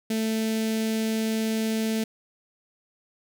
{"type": "tone with notch filter", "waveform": "sawtooth", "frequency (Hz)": 221.1, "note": "A3", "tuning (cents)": 9, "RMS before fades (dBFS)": -26, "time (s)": [0.1, 2.04], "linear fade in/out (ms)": 5, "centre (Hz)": 1100, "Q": 0.67, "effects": []}